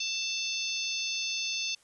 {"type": "harmonic tone with a mistuned harmonic", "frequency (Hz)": 887, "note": "A5", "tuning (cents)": 14, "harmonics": [3, 4, 5, 6, 7], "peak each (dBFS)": [-35, -36, -37, -38, -38], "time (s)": [0, 1.75], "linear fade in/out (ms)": 5, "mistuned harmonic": 6, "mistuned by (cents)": -19, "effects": ["white hiss -63 dBFS RMS until 1.83 s", "resampled to 24000 Hz"]}